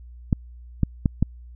clicks, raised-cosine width 5 ms, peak -6 dBFS, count 4, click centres 0.328 / 0.833 / 1.058 / 1.226 s, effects added 60 Hz sine -40 dBFS peak until 1.55 s

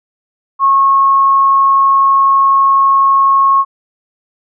sine tone, 1092 Hz, C#6, 26 cents flat, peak -6 dBFS, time 0.59-3.65 s, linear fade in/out 50 ms, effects none

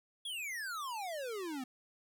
square exponential sweep, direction down, 3423 to 246.9 Hz, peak -39 dBFS, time 0.25-1.64 s, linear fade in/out 5 ms, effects none

